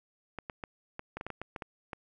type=clicks; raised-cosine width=0.5 ms; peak=-23 dBFS; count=12; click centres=0.387 / 0.498 / 0.638 / 0.994 / 1.17 / 1.211 / 1.266 / 1.303 / 1.416 / 1.562 / 1.622 / 1.932 s; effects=none